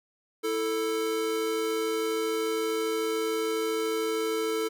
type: tone pair together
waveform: square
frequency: 328.3 / 441.4 Hz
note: E4 / A4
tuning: -7 / +5 cents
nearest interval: perfect fourth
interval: 512 cents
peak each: -34 / -28 dBFS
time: 0.43-4.69 s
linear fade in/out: 20 ms
effects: none